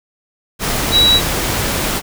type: tone in noise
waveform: sine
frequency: 3897 Hz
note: B7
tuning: 24 cents flat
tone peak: -8 dBFS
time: 0.91-1.21 s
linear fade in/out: 50 ms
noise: pink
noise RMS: -18 dBFS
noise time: 0.59-2.02 s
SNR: +7 dB
effects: none